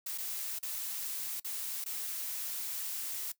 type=noise with dropouts; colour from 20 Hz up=blue; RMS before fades=-38 dBFS; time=0.06-3.32 s; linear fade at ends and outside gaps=5 ms; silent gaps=0.178-0.182 / 0.589-0.628 / 1.4-1.445 / 1.842-1.86 s; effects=noise-tail reverb RT60 0.1 s tail -18 dB re dry